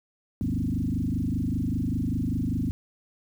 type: tone with frequency modulation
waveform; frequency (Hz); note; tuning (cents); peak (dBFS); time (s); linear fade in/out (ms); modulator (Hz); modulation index
sine; 173.2; F3; -14; -24; 0.41-2.71; 0; 25.1; 4.3
effects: 9-bit